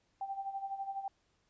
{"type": "tone with tremolo", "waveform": "sine", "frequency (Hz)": 784, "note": "G5", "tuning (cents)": 0, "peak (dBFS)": -34, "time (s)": [0.21, 1.08], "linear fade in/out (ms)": 2, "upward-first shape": "sine", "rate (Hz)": 12, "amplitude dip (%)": 70, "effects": ["pink hiss -75 dBFS RMS until 1.49 s", "resampled to 16000 Hz"]}